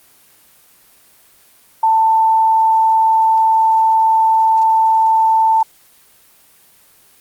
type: tone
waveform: sine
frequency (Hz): 889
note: A5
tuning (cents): +18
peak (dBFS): -9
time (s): 1.83-5.63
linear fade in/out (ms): 5
effects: white hiss -49 dBFS RMS until 7.2 s + Opus 24 kbps